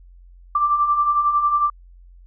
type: beating tone pair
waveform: sine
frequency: 1167 / 1178 Hz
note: D6 / D6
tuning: -11 / +5 cents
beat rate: 11 Hz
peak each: -24 / -16 dBFS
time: 0.55-1.7 s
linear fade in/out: 5 ms
effects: added 44 Hz sine -43 dBFS peak until 2.26 s